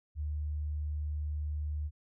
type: tone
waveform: sine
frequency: 75 Hz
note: D2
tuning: 37 cents sharp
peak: -32 dBFS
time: 0.15-1.91 s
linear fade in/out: 50 ms
effects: none